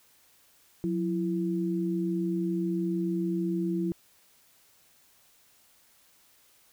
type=tone pair together; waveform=sine; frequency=180.7 / 333.9 Hz; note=F#3 / E4; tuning=-41 / +22 cents; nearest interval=major seventh; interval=1063 cents; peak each=-29 / -29 dBFS; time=0.84-3.92 s; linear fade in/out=0 ms; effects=white hiss -62 dBFS RMS until 6.72 s